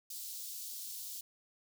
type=high-pass noise; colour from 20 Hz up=white; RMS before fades=-44 dBFS; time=0.1-1.21 s; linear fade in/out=5 ms; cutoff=3900 Hz; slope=24 dB/octave; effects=none